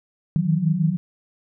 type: tone cluster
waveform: sine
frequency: 155.7 / 161.8 / 184.2 Hz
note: D#3 / E3 / F#3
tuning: +2 / -32 / -7 cents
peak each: -22 dBFS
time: 0.36-0.97 s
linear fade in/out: 0 ms
effects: none